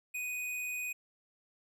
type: tone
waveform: square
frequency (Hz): 2489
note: D#7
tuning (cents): 0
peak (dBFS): -36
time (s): 0.14-0.93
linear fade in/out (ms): 10
effects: none